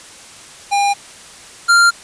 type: tone pair in turn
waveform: square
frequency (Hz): 806 / 1390.9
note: G5 / F6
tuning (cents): +48 / -7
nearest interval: major sixth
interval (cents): 945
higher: second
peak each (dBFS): -13 / -8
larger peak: second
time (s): 0.71-0.94 / 1.68-1.91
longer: neither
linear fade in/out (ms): 20
effects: white hiss -38 dBFS RMS until 2.03 s + resampled to 22050 Hz